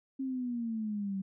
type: exponential sweep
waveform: sine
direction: down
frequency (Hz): 270.4 to 190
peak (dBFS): -32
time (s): 0.19-1.22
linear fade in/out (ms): 10
effects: none